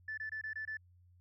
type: tone bursts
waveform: sine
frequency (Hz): 1751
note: A6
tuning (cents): -9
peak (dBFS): -37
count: 6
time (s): 0.08-0.771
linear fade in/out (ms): 5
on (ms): 96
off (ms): 23
effects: tanh soft clip ceiling -33 dBFS + added 89 Hz sine -61 dBFS peak until 1.2 s